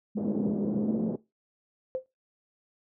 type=tone with pitch glide; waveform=sine; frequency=207.7 to 220.1 Hz; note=G#3 to A3; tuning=0 to +1 cents; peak=-28 dBFS; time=0.15-1.11 s; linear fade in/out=10 ms; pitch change=+101 cents; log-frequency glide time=0.76-0.95 s
type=band-pass noise; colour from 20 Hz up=pink; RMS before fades=-32 dBFS; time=0.17-1.16 s; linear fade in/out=5 ms; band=160 to 490 Hz; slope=24 dB/octave
type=tone with exponential decay; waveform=sine; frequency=518 Hz; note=C5; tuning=17 cents flat; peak=-24 dBFS; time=1.95-2.06 s; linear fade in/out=0 ms; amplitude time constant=22 ms
effects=noise-tail reverb RT60 0.2 s tail -17 dB re dry